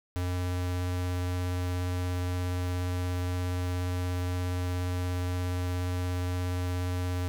square tone with vibrato, 89.8 Hz, F2, 49 cents sharp, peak -29 dBFS, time 0.16-7.28 s, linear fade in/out 0 ms, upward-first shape sine, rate 17 Hz, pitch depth 8 cents each way, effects none

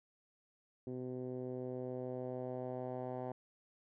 10% pulse tone with low-pass filter sweep, 126.8 Hz, B2, 46 cents sharp, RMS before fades -42 dBFS, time 0.87-3.32 s, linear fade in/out 2 ms, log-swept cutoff 350 to 820 Hz, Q 1.8, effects none

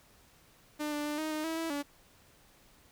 sawtooth tone with pitch steps, 299.7 / 295 / 297.4 / 312.2 / 307.8 / 324.1 / 327.5 / 286.9 Hz, D4 / D4 / D4 / D#4 / D#4 / E4 / E4 / D4, +35 / +8 / +22 / +6 / -19 / -29 / -11 / -40 cents, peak -29 dBFS, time 0.79-1.83 s, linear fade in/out 20 ms, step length 130 ms, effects pink hiss -62 dBFS RMS until 2.91 s

